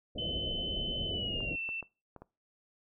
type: low-pass noise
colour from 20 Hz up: pink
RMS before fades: -39 dBFS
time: 0.15-1.56 s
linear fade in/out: 10 ms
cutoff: 680 Hz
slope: 96 dB/octave
type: tone with pitch glide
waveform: sine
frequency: 3040 to 2677 Hz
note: F#7 to E7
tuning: +46 to +26 cents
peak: -34 dBFS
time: 0.18-1.81 s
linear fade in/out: 5 ms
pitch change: -220 cents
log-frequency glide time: 1.07-1.6 s
type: clicks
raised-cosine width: 1 ms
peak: -33 dBFS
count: 5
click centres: 1.405 / 1.69 / 1.827 / 2.163 / 2.22 s
effects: noise-tail reverb RT60 0.3 s tail -22 dB re dry